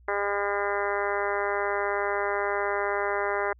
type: harmonic tone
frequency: 202.1 Hz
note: G#3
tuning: 47 cents flat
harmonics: 2 / 3 / 4 / 5 / 6 / 7 / 8 / 9 / 10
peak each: -30 / -32 / -33 / -34 / -35 / -35 / -36 / -37 / -37 dBFS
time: 0.08-3.53 s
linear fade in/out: 5 ms
effects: added 60 Hz sine -52 dBFS peak until 3.59 s

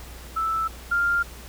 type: tone pair in turn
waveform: sine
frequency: 1318.5 / 1396.9 Hz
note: E6 / F6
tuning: 0 / 0 cents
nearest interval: minor second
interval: 100 cents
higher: second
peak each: -22 / -19 dBFS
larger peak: second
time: 0.36-0.68 / 0.91-1.23 s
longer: neither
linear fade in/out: 10 ms
effects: added 60 Hz sine -40 dBFS peak until 1.48 s + pink hiss -44 dBFS RMS until 1.48 s

